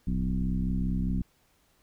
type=tone with frequency modulation; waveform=sine; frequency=116.3 Hz; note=A#2; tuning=4 cents flat; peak=-25 dBFS; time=0.07-1.22 s; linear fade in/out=5 ms; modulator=65 Hz; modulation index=1.9; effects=pink hiss -67 dBFS RMS until 1.82 s